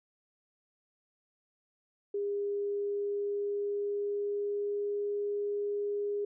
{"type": "tone with pitch glide", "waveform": "sine", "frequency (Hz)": [405.4, 409.6], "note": ["G#4", "G#4"], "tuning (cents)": [-42, -24], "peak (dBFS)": -30, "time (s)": [2.14, 6.25], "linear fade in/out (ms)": 5, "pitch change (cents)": 18, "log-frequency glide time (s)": [2.42, 5.1], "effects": []}